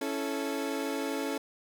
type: chord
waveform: 30% pulse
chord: A major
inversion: first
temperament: equal with one note detuned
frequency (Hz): 277.2 / 329.6 / 437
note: C#4 / E4 / A4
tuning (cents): 0 / 0 / -12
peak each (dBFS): -31 / -35 / -33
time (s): 0.01-1.38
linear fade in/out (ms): 5
effects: none